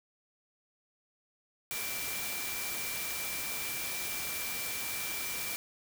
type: tone in noise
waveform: sine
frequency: 2349 Hz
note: D7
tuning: in tune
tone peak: -41 dBFS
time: 1.71-5.56 s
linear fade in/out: 0 ms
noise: white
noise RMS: -37 dBFS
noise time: 1.71-5.56 s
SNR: -7 dB
effects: none